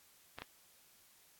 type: clicks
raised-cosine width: 0.3 ms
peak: -27 / -24 dBFS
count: 2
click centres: 0.386 / 0.42 s
effects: white hiss -65 dBFS RMS until 1.39 s + AAC 64 kbps